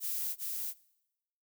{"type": "noise with echo", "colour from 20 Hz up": "violet", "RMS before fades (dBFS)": -35, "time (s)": [0, 0.36], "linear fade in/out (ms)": 50, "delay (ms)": 380, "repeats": 1, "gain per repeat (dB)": -2, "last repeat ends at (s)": 0.74, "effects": ["noise-tail reverb RT60 0.9 s tail -22 dB re dry"]}